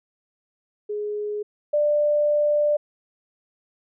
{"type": "tone pair in turn", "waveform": "sine", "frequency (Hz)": [417.6, 592.3], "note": ["G#4", "D5"], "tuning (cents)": [10, 15], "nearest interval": "tritone", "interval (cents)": 605, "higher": "second", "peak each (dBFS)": [-25, -17], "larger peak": "second", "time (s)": [[0.89, 1.43], [1.73, 2.77]], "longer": "second", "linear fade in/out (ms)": 10, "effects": []}